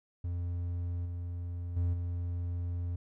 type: tone with level steps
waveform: triangle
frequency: 87.31 Hz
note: F2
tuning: in tune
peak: -30 / -33 / -25 / -30 dBFS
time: 0.24-2.96 s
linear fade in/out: 5 ms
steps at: 1.05 / 1.76 / 1.93 s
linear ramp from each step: 10 ms
effects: none